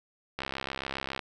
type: click train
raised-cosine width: 0.3 ms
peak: -17 dBFS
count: 55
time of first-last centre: 0.39-1.192 s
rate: 67.3 Hz
effects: none